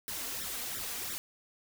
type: noise with flanger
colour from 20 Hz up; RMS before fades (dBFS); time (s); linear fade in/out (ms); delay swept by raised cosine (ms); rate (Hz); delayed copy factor
white; -38; 0.08-1.18; 0; 0.53 to 4.33; 2.9; +0.95
effects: none